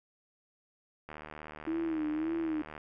click train, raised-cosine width 0.5 ms, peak -29 dBFS, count 130, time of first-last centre 1.09-2.778 s, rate 76.4 Hz
sine tone with vibrato, 317.2 Hz, D#4, 33 cents sharp, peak -30 dBFS, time 1.67-2.62 s, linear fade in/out 5 ms, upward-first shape sine, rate 1.8 Hz, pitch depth 80 cents each way
effects none

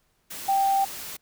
sine tone in noise, 784 Hz, G5, in tune, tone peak -19 dBFS, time 0.48-0.85 s, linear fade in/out 10 ms, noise white, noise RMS -37 dBFS, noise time 0.3-1.17 s, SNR +15 dB, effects pink hiss -69 dBFS RMS until 1.21 s

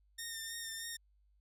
10% pulse tone with vibrato, 1823 Hz, A#6, 39 cents flat, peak -32 dBFS, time 0.18-0.97 s, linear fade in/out 10 ms, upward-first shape sine, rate 3.2 Hz, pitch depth 27 cents each way, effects added 50 Hz sine -67 dBFS peak until 1.4 s

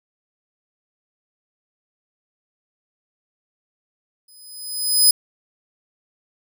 10% pulse tone with exponential growth, 5020 Hz, D#8, 15 cents sharp, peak -3 dBFS, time 4.28-5.11 s, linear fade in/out 5 ms, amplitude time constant 180 ms, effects none

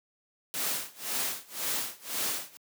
white noise with tremolo, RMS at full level -30 dBFS, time 0.54-2.57 s, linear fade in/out 0 ms, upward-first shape sine, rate 1.9 Hz, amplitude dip 95%, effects high-pass 150 Hz 12 dB/octave

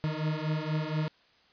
40% pulse beating tone pair, 152.9 / 157.1 Hz, D#3 / D#3, -30 / +17 cents, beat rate 4.2 Hz, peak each -31 dBFS, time 0.04-1.08 s, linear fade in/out 0 ms, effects white hiss -63 dBFS RMS until 1.52 s + resampled to 11025 Hz

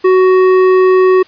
triangle tone with hard clipping, 372.5 Hz, F#4, 12 cents sharp, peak -7 dBFS, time 0.04-1.23 s, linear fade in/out 10 ms, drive 14 dB, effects white hiss -43 dBFS RMS until 1.27 s + resampled to 11025 Hz

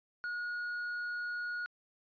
triangle tone with tanh clipping, 1446 Hz, F#6, 40 cents flat, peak -36 dBFS, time 0.24-1.66 s, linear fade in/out 0 ms, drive 8 dB, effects resampled to 11025 Hz

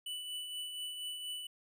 square tone with tremolo, 2974 Hz, F#7, 8 cents sharp, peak -38 dBFS, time 0.06-1.47 s, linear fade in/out 5 ms, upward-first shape triangle, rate 4.2 Hz, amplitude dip 45%, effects none

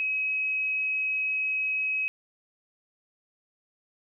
sine tone, 2549 Hz, D#7, 41 cents sharp, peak -25 dBFS, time 0-2.08 s, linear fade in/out 0 ms, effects none

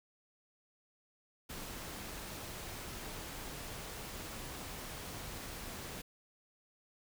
pink noise, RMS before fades -45 dBFS, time 1.49-6.02 s, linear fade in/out 10 ms, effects none

